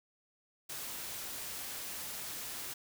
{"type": "noise", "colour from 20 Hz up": "white", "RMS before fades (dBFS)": -42, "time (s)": [0.69, 2.74], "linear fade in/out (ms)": 10, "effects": []}